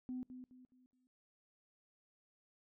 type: tone with echo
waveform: sine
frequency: 253.4 Hz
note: B3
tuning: 45 cents sharp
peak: -39 dBFS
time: 0.09-0.23 s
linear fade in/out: 0 ms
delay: 210 ms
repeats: 4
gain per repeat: -9 dB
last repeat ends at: 1.07 s
effects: noise-tail reverb RT60 1.0 s tail -25 dB re dry + tanh soft clip ceiling -35 dBFS

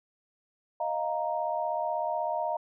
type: chord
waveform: sine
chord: Eb suspended second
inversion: none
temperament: equal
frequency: 622.3 / 698.5 / 932.3 Hz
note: Eb5 / F5 / Bb5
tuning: 0 / 0 / 0 cents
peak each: -32 dBFS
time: 0.8-2.57 s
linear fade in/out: 5 ms
effects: none

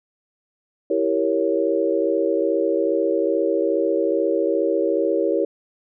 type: chord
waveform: sine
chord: E diminished seventh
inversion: none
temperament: equal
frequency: 329.6 / 392 / 466.2 / 554.4 Hz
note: E4 / G4 / Bb4 / Db5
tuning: 0 / 0 / 0 / 0 cents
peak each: -23 dBFS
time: 0.9-5.45 s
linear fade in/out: 5 ms
effects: none

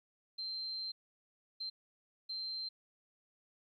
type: tone bursts at uneven times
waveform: sine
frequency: 4134 Hz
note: C8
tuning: 22 cents flat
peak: -38 dBFS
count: 3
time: 0.38-0.92 / 1.6-1.7 / 2.29-2.69 s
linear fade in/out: 10 ms
effects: 13-bit

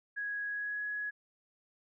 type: tone with pitch glide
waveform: sine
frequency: 1661.2 to 1679.5 Hz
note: G#6 to G#6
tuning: 0 to +19 cents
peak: -34 dBFS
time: 0.16-1.11 s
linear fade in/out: 20 ms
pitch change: +19 cents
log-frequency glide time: 0.47-0.83 s
effects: none

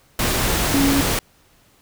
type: tone in noise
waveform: sine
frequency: 277.2 Hz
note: C#4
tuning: in tune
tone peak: -16 dBFS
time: 0.74-1.01 s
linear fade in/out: 2 ms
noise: pink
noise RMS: -20 dBFS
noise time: 0.19-1.19 s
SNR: +1 dB
effects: pink hiss -56 dBFS RMS until 1.81 s

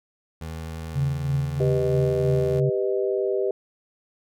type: tone with vibrato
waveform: 25% pulse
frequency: 80.4 Hz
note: E2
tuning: 43 cents flat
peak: -28 dBFS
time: 0.41-2.6 s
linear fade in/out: 5 ms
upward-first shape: sine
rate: 0.7 Hz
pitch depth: 10 cents each way
type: tone with tremolo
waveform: sine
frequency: 138.59 Hz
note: C#3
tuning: in tune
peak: -19 dBFS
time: 0.95-2.7 s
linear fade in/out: 10 ms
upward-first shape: triangle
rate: 3.1 Hz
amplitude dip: 70%
type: chord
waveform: sine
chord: G augmented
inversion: none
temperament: equal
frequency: 392 / 493.9 / 622.3 Hz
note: G4 / B4 / D#5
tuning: 0 / 0 / 0 cents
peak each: -23 / -27 / -29 dBFS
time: 1.6-3.51 s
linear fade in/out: 2 ms
effects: none

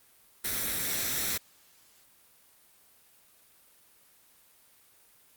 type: noise with comb filter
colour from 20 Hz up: white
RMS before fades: -31 dBFS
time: 0.44-1.38 s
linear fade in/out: 10 ms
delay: 0.52 ms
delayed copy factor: +0.5
effects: white hiss -61 dBFS RMS until 5.36 s + Opus 32 kbps

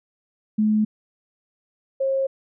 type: tone pair in turn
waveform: sine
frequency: 214.2 / 537.9 Hz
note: A3 / C5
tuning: -46 / +48 cents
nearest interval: octave + major third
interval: 1594 cents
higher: second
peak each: -16 / -19 dBFS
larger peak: first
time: 0.58-0.85 / 2-2.27 s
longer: neither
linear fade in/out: 10 ms
effects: none

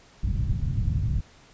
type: low-pass noise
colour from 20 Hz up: white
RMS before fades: -25 dBFS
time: 0.23-1.21 s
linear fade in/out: 10 ms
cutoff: 130 Hz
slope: 24 dB/octave
effects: pink hiss -54 dBFS RMS until 1.53 s + resampled to 16000 Hz

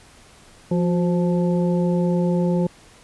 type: harmonic tone with a mistuned harmonic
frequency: 174.61 Hz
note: F3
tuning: in tune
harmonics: 1 / 2 / 3 / 5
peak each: -18 / -25 / -26 / -34 dBFS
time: 0.71-2.67 s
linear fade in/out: 5 ms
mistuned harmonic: 2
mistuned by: +61 cents
effects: pink hiss -49 dBFS RMS until 3.03 s + resampled to 24000 Hz

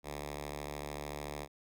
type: tone with notch filter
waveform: 5% pulse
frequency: 73.42 Hz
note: D2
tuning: in tune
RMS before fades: -42 dBFS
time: 0.03-1.48 s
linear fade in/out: 50 ms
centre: 230 Hz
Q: 1.9
effects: none

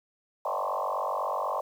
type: tone with frequency modulation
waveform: sine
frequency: 831 Hz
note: G#5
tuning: 1 cent sharp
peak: -27 dBFS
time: 0.45-1.61 s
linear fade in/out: 5 ms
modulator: 48.1 Hz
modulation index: 6
effects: 9-bit

